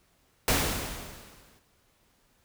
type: noise with exponential decay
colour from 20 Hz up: pink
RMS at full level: -22 dBFS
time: 0.48-1.59 s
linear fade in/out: 1 ms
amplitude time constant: 240 ms
effects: pink hiss -67 dBFS RMS until 2.44 s